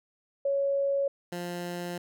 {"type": "tone pair in turn", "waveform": ["sine", "15% pulse"], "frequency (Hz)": [556, 175.44], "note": ["C#5", "F3"], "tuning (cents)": [5, 8], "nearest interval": "octave + minor sixth", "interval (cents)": 1997, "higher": "first", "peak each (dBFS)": [-24, -27], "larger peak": "first", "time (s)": [[0.45, 1.08], [1.32, 1.98]], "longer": "second", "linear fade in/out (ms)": 5, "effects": []}